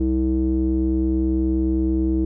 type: tone with low-pass filter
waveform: square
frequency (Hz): 64.7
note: C2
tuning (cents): -19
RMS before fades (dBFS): -20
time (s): 0-2.25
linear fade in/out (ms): 5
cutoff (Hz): 340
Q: 8.3
effects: none